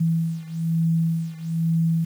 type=beating tone pair; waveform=sine; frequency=164 / 165.1 Hz; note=E3 / E3; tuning=-9 / +3 cents; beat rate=1.1 Hz; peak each=-22 / -24 dBFS; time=0-2.05 s; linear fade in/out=10 ms; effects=8-bit